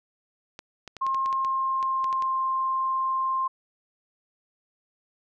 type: clicks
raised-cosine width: 0.2 ms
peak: -22 dBFS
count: 12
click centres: 0.591 / 0.877 / 0.967 / 1.066 / 1.146 / 1.26 / 1.328 / 1.448 / 1.828 / 2.043 / 2.128 / 2.223 s
type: tone with pitch glide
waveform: sine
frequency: 1067 to 1054.1 Hz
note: C6 to C6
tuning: +34 to +13 cents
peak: -23 dBFS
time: 1.01-3.48 s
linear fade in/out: 10 ms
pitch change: -21 cents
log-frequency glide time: 1.25-2.35 s
effects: none